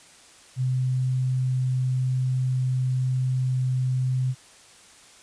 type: tone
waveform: sine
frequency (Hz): 128.5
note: C3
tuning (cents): -31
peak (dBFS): -21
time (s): 0.56-4.35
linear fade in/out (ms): 50
effects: white hiss -51 dBFS RMS until 5.22 s + resampled to 22050 Hz